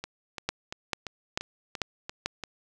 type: two click trains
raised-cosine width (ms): 0.2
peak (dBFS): -10 / -18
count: 5 / 8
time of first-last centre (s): 0.49-2.26 / 0.04-2.437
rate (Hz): 2.26 / 2.92
effects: none